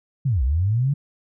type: linear two-way sweep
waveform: sine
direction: down then up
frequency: 146.83 to 58.27 to 146.83 Hz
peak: -17 dBFS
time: 0.25-0.94 s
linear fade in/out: 10 ms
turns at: 0.43 s
effects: none